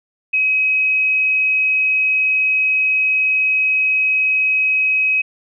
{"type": "tone", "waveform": "sine", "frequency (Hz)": 2541, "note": "D#7", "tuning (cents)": 36, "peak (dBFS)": -13, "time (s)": [0.33, 5.22], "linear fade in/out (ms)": 10, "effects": []}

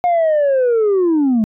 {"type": "linear sweep", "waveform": "sine", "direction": "down", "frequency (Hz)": [719, 208.8], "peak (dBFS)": -9, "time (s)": [0.04, 1.44], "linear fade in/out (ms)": 0, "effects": ["tanh soft clip ceiling -10 dBFS"]}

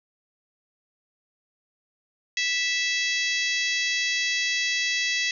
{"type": "harmonic tone with a mistuned harmonic", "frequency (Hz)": 657, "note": "E5", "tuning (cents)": -6, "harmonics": [3, 4, 5, 6, 7, 8, 9, 10], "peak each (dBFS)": [-27, -29, -31, -33, -34, -35, -36, -37], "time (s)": [2.37, 5.31], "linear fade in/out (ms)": 2, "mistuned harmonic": 5, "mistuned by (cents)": 16, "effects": []}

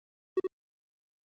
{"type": "tone with echo", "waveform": "triangle", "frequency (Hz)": 375.6, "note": "F#4", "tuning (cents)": 26, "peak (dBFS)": -20, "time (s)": [0.37, 0.4], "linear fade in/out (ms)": 5, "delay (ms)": 71, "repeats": 1, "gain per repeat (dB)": -5, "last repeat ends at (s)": 0.471, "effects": ["Opus 24 kbps"]}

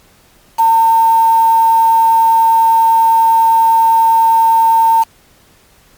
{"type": "tone with quantisation", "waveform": "sine", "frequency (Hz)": 905, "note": "A5", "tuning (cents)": 48, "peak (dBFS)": -6, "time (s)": [0.58, 5.04], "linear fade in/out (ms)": 20, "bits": 4, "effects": ["pink hiss -48 dBFS RMS until 5.97 s", "MP3 96 kbps"]}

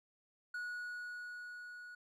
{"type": "tone with level ramp", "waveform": "triangle", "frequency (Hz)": 1460, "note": "F#6", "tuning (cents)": -24, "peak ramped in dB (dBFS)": [-37, -47], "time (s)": [0.54, 1.95], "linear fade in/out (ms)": 5, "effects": []}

